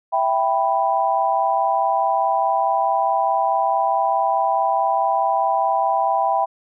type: chord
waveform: sine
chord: E minor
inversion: none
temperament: equal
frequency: 659.3 / 784 / 987.8 Hz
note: E5 / G5 / B5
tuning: 0 / 0 / 0 cents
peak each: -22 / -19 / -21 dBFS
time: 0.12-6.46 s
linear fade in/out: 20 ms
effects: none

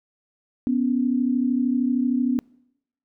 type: tone pair together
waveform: sine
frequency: 246.9 / 280 Hz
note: B3 / C#4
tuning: 0 / +18 cents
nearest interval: major second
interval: 218 cents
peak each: -20 / -24 dBFS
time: 0.67-2.39 s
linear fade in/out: 0 ms
effects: noise-tail reverb RT60 0.8 s tail -26 dB re dry

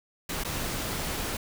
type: noise with dropouts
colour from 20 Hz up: pink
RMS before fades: -32 dBFS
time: 0.29-1.37 s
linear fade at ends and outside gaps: 5 ms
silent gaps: 0.437-0.447 s
effects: none

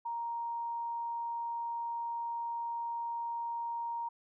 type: tone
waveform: sine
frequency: 935 Hz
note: A#5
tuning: 5 cents sharp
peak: -34 dBFS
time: 0.05-4.09 s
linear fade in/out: 10 ms
effects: none

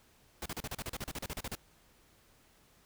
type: noise bursts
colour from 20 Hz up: pink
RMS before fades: -39 dBFS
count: 16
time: 0.42-1.552 s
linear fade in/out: 2 ms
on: 37 ms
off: 36 ms
effects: pink hiss -65 dBFS RMS until 2.85 s

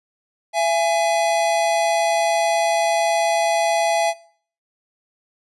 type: tone pair together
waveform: square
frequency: 672.2 / 830.6 Hz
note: E5 / G#5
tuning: +34 / 0 cents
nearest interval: major third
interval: 366 cents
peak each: -20 / -21 dBFS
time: 0.53-4.14 s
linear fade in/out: 50 ms
effects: noise-tail reverb RT60 0.5 s tail -20 dB re dry + resampled to 24000 Hz

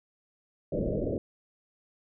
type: low-pass noise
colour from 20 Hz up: white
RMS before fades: -30 dBFS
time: 0.72-1.18 s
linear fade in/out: 2 ms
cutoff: 610 Hz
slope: 96 dB/octave
effects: none

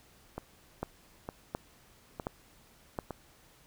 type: two click trains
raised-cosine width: 1 ms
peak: -19 / -23 dBFS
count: 4 / 4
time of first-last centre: 0.83-2.988 / 0.38-3.107 s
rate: 1.39 / 1.1 Hz
effects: pink hiss -61 dBFS RMS until 3.66 s

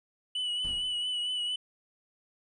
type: tone with vibrato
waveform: triangle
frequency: 2960 Hz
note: F#7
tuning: in tune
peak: -28 dBFS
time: 0.35-1.56 s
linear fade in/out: 5 ms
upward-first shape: triangle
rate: 4.4 Hz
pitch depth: 39 cents each way
type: noise with exponential decay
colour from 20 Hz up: brown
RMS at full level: -39 dBFS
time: 0.64-1.15 s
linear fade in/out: 5 ms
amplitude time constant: 110 ms
effects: resampled to 24000 Hz

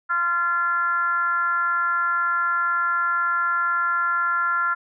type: tone with frequency modulation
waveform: sine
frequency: 1379 Hz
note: F6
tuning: 22 cents flat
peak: -19 dBFS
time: 0.09-4.75 s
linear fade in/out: 20 ms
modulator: 342 Hz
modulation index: 0.66
effects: none

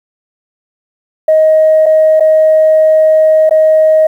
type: tone with dropouts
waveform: sine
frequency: 628 Hz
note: D#5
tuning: 16 cents sharp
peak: -3 dBFS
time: 1.28-4.07 s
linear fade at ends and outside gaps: 5 ms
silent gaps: 1.859-1.863 / 2.198-2.205 / 3.494-3.509 s
effects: tanh soft clip ceiling 0 dBFS + 7-bit

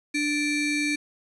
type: ring-modulated tone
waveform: square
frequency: 1025 Hz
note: C6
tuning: 36 cents flat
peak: -21 dBFS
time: 0.14-0.96 s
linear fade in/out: 10 ms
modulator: 1320 Hz
effects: resampled to 24000 Hz + 8-bit

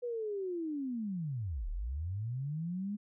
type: linear two-way sweep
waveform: sine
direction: down then up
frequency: 493.9 to 34.66 to 211.5 Hz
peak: -34 dBFS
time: 0.02-2.97 s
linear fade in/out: 20 ms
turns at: 1.69 s
effects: none

